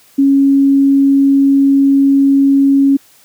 sine tone, 275.8 Hz, C#4, 9 cents flat, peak -6 dBFS, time 0.18-2.97 s, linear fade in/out 10 ms, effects white hiss -47 dBFS RMS until 3.24 s + high-pass 80 Hz 12 dB/octave

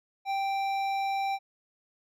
sine tone with hard clipping, 784 Hz, G5, in tune, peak -29 dBFS, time 0.25-1.39 s, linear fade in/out 50 ms, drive 11 dB, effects none

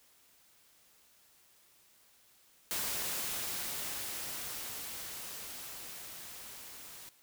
white noise with level ramp, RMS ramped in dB -35 to -50 dBFS, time 2.71-7.09 s, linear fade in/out 0 ms, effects white hiss -65 dBFS RMS until 7.22 s

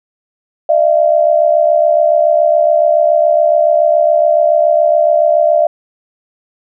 sine tone pair together, 609 / 676.1 Hz, D#5 / E5, -37 / +44 cents, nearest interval major second, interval 181 cents, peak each -10 dBFS, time 0.69-5.67 s, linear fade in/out 5 ms, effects none

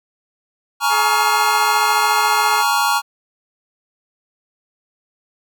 square chord, Bb minor seventh, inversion third, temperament just, 839.1 / 932.3 / 1118.8 / 1398.5 Hz, Ab5 / Bb5 / Db6 / F6, +18 / 0 / +16 / +2 cents, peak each -21 dBFS, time 0.8-3.02 s, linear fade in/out 50 ms
harmonic tone, 426.7 Hz, G#4, 47 cents sharp, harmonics 1 / 2 / 3 / 4 / 5 / 6, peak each -30 / -25 / -25 / -31 / -27 / -33 dBFS, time 0.89-2.64 s, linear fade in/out 50 ms
effects none

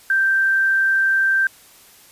sine tone, 1568 Hz, G6, in tune, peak -14 dBFS, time 0.1-1.47 s, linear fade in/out 2 ms, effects white hiss -48 dBFS RMS until 2.11 s + resampled to 32000 Hz

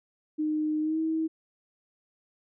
sine tone with pitch glide, 307 to 320 Hz, D#4 to D#4, -23 to +49 cents, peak -25 dBFS, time 0.38-1.28 s, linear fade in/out 20 ms, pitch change +72 cents, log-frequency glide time 0.81-0.99 s, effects none

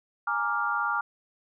sine chord, Bb dominant seventh, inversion third, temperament equal, 830.6 / 932.3 / 1174.7 / 1396.9 Hz, Ab5 / Bb5 / D6 / F6, 0 / 0 / 0 / 0 cents, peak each -33 / -33 / -30 / -28 dBFS, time 0.27-1.01 s, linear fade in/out 5 ms, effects none

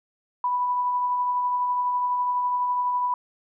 sine tone with tremolo, 987.8 Hz, B5, in tune, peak -20 dBFS, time 0.44-3.14 s, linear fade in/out 2 ms, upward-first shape triangle, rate 12 Hz, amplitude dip 30%, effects none

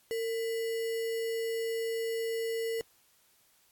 sine tone with sample-and-hold, 454.7 Hz, A#4, 43 cents flat, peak -30 dBFS, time 0.11-2.81 s, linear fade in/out 0 ms, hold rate 2450 Hz, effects white hiss -66 dBFS RMS until 3.71 s + AAC 64 kbps

